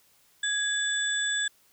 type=tone cluster; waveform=sine; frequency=1663 / 3483 / 7830 Hz; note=G#6 / A7 / B8; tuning=+2 / -18 / -16 cents; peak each=-28 / -30 / -32 dBFS; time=0.43-1.48 s; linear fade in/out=5 ms; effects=white hiss -63 dBFS RMS until 1.72 s